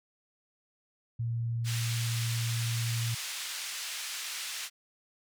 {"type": "tone", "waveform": "sine", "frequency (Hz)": 116.5, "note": "A#2", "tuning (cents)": -1, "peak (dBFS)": -29, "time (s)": [1.19, 3.15], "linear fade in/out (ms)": 10}
{"type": "band-pass noise", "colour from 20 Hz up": "pink", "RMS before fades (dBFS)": -38, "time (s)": [1.64, 4.7], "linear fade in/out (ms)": 50, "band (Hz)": [2300, 9900], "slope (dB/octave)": 12}
{"effects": []}